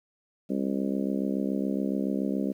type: harmonic tone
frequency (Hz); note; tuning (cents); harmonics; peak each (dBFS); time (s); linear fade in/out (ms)
67.1; C2; +44; 3 / 4 / 5 / 6 / 7 / 8 / 9; -29 / -30 / -35 / -38 / -41 / -39 / -41; 0.49-2.53; 20
effects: 10-bit